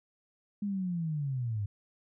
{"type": "linear sweep", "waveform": "sine", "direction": "down", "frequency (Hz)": [207.7, 98], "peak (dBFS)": -30, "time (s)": [0.62, 1.66], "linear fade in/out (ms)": 5, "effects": []}